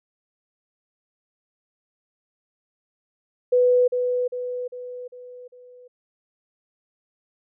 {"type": "tone with echo", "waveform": "sine", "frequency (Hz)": 495.8, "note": "B4", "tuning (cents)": 7, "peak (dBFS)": -14, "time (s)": [3.52, 3.88], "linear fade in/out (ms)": 10, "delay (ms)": 400, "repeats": 5, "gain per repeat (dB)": -6, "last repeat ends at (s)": 5.88, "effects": []}